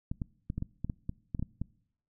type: clicks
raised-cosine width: 5 ms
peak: -21 dBFS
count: 12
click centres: 0.115 / 0.218 / 0.501 / 0.58 / 0.624 / 0.846 / 0.898 / 1.094 / 1.348 / 1.395 / 1.426 / 1.616 s
effects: noise-tail reverb RT60 0.7 s tail -23 dB re dry